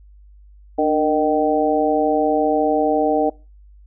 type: harmonic tone with a mistuned harmonic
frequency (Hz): 154.4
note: D#3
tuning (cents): -13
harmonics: 2 / 3 / 4 / 5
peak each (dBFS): -20 / -20 / -20 / -20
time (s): 0.78-3.3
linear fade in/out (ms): 10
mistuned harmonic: 2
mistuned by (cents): -62
effects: noise-tail reverb RT60 0.3 s tail -23 dB re dry + added 50 Hz sine -43 dBFS peak until 3.86 s